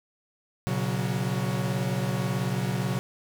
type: chord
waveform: 45% pulse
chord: B suspended second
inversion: none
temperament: equal with one note detuned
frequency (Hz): 120.3 / 138.59 / 185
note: B2 / C#3 / F#3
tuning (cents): -45 / 0 / 0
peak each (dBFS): -30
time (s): 0.67-2.99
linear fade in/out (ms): 0
effects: none